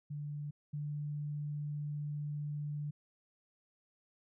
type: tone pair in turn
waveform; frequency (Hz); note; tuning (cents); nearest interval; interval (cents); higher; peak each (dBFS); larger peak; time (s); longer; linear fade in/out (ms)
sine; 146.83 / 147.48; D3 / D3; 0 / +8; unison; 8; second; -38 / -36; second; 0.1-0.51 / 0.73-2.91; second; 10
effects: none